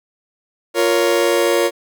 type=chord; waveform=40% pulse; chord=Bb minor; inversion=second; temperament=just; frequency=349.6 / 466.2 / 559.4 Hz; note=F4 / Bb4 / Db5; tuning=+2 / 0 / +16 cents; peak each=-17 dBFS; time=0.74-1.71 s; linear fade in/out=50 ms; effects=none